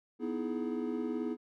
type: chord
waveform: triangle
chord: E major seventh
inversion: second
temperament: equal with one note detuned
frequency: 246.9 / 311.1 / 329.6 / 421.8 Hz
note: B3 / D#4 / E4 / G#4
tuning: 0 / 0 / 0 / +27 cents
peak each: -34 / -38 / -37 / -37 dBFS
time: 0.19-1.37 s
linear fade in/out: 50 ms
effects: none